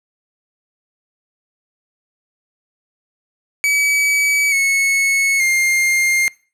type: tone with pitch steps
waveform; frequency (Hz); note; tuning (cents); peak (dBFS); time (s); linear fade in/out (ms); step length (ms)
45% pulse; 2283 / 2198 / 2115; D7 / C#7 / C7; -50 / -15 / +18; -13; 3.64-6.28; 0; 880
effects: noise-tail reverb RT60 0.4 s tail -23 dB re dry + low-pass 12000 Hz 12 dB/octave